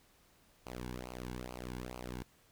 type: tone with flanger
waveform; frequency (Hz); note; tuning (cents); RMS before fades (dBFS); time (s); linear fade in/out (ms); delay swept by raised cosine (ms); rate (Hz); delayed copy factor
sawtooth; 61.9; B1; +5; -44; 0.66-2.23; 5; 0.54 to 1.64; 2.3; -0.85
effects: pink hiss -67 dBFS RMS until 2.51 s